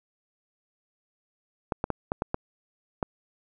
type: clicks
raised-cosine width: 1 ms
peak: -12 dBFS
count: 7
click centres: 1.722 / 1.841 / 1.903 / 2.119 / 2.221 / 2.344 / 3.028 s
effects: none